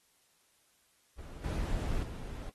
brown noise with level steps, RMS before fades -45 / -34 / -41 dBFS, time 1.18-2.5 s, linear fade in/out 5 ms, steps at 1.44 / 2.03 s, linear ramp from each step 2 ms, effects white hiss -70 dBFS RMS until 2.54 s + AAC 32 kbps

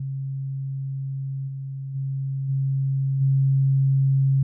sine tone with level steps, 135.6 Hz, C#3, 38 cents flat, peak -26 / -29 / -24 / -20 / -16 dBFS, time 0-4.43 s, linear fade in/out 5 ms, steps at 1.47 / 1.94 / 2.48 / 3.2 s, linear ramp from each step 20 ms, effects none

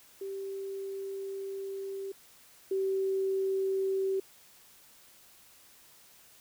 sine tone pair in turn, 390 / 385.1 Hz, G4 / G4, -9 / -31 cents, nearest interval unison, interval 22 cents, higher first, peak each -35 / -27 dBFS, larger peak second, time 0.21-2.12 / 2.71-4.2 s, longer first, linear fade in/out 5 ms, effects white hiss -58 dBFS RMS until 6.4 s

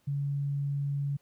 sine tone, 141.4 Hz, C#3, 35 cents sharp, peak -28 dBFS, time 0.07-1.17 s, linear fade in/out 10 ms, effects pink hiss -70 dBFS RMS until 1.21 s

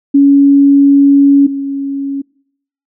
sine tone pair in turn, 280 / 276.8 Hz, C#4 / C#4, +18 / -2 cents, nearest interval unison, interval 20 cents, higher first, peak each -3 / -15 dBFS, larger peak first, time 0.14-1.47 / 1.47-2.22 s, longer first, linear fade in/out 10 ms, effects noise-tail reverb RT60 0.7 s tail -26 dB re dry

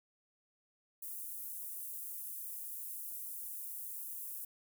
pink high-pass noise, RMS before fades -44 dBFS, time 1.02-4.45 s, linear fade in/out 5 ms, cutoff 11000 Hz, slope 24 dB/octave, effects none

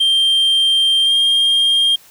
sine tone with pitch glide, 3170 to 3212 Hz, G7 to G7, +19 to +41 cents, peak -8 dBFS, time 0-1.96 s, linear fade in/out 10 ms, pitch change +22 cents, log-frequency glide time 1.03-1.13 s, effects tanh soft clip ceiling -10 dBFS + white hiss -46 dBFS RMS until 2.1 s

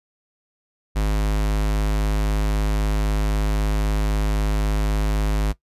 square tone, 51.91 Hz, G#1, in tune, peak -19 dBFS, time 0.95-5.53 s, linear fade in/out 20 ms, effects noise-tail reverb RT60 0.1 s tail -17 dB re dry + resampled to 32000 Hz

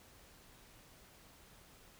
silence, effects pink hiss -61 dBFS RMS until 1.99 s

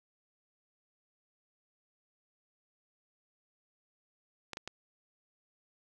clicks, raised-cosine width 0.2 ms, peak -22 dBFS, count 3, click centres 4.533 / 4.571 / 4.676 s, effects none

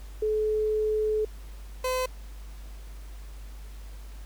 sine / 30% pulse tone pair in turn, 430 / 511.4 Hz, A4 / C5, -40 / -40 cents, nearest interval minor third, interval 300 cents, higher second, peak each -23 dBFS, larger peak neither, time 0.22-1.25 / 1.84-2.06 s, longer first, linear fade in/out 5 ms, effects added 50 Hz sine -39 dBFS peak until 4.25 s + pink hiss -54 dBFS RMS until 4.25 s

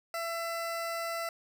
20% pulse tone, 670 Hz, E5, 28 cents sharp, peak -28 dBFS, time 0.14-1.29 s, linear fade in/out 2 ms, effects none

